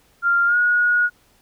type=tone with pitch glide; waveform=sine; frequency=1393 to 1448.8 Hz; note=F6 to F#6; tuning=-5 to -37 cents; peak=-14 dBFS; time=0.22-1.1 s; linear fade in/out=50 ms; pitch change=+68 cents; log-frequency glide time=0.46-0.57 s; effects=pink hiss -58 dBFS RMS until 1.41 s